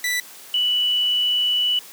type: tone pair in turn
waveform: sawtooth / sine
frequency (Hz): 1975.5 / 2960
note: B6 / F#7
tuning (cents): 0 / 0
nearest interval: perfect fifth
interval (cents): 700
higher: second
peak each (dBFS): -17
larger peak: neither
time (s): 0.04-0.2 / 0.54-1.79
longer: second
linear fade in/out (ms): 2
effects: white hiss -42 dBFS RMS until 1.92 s + high-pass 200 Hz 12 dB/octave